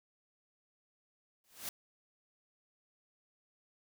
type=noise with exponential growth; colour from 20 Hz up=white; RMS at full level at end=-37 dBFS; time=1.44-1.69 s; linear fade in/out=2 ms; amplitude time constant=54 ms; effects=none